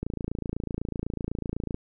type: click train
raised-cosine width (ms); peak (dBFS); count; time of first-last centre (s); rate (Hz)
3; -17; 49; 0.03-1.744; 28
effects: none